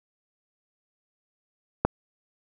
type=click; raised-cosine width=1 ms; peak=-5 dBFS; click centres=1.85 s; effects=none